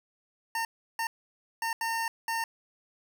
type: tone bursts at uneven times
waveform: 25% pulse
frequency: 911 Hz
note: A#5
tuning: 40 cents flat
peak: -25 dBFS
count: 5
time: 0.55-0.65 / 0.99-1.07 / 1.62-1.73 / 1.81-2.08 / 2.28-2.44 s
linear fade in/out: 2 ms
effects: none